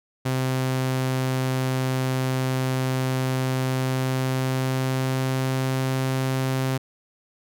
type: tone with pitch glide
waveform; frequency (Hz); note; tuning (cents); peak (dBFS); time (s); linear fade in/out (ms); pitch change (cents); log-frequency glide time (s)
sawtooth; 130.2 to 131.71; C3 to C3; -8 to +12; -18; 0.25-6.78; 10; +20; 3.67-6.01
effects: none